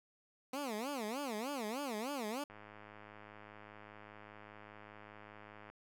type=tone with vibrato; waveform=15% pulse; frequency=246.9 Hz; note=B3; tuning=in tune; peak=-32 dBFS; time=0.53-2.44 s; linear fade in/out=5 ms; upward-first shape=sine; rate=3.3 Hz; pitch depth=290 cents each way
type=click train; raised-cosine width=0.5 ms; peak=-38 dBFS; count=337; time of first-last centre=2.5-5.7 s; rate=105 Hz
effects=none